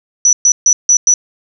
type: tone bursts at uneven times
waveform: sine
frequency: 5920 Hz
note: F#8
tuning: in tune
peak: -5 dBFS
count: 5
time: 0.25-0.33 / 0.45-0.52 / 0.66-0.73 / 0.89-0.97 / 1.07-1.14 s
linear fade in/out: 2 ms
effects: none